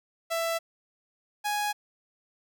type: tone pair in turn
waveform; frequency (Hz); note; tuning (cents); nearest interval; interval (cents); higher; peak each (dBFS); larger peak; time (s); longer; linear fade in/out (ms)
sawtooth; 664 / 831; E5 / G#5; +12 / +1; major third; 389; second; -23; neither; 0.3-0.59 / 1.44-1.73; neither; 20
effects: none